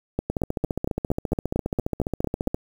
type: two click trains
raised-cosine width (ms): 2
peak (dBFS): -10 / -11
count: 11 / 34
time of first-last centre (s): 0.19-2.473 / 0.3-2.545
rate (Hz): 4.38 / 14.7
effects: 7-bit